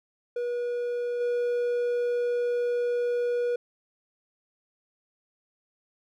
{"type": "tone with level steps", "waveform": "triangle", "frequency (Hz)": 483.3, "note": "B4", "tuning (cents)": -38, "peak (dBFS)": [-25, -22], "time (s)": [0.36, 3.56], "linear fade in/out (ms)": 5, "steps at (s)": 1.2, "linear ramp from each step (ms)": 10, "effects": []}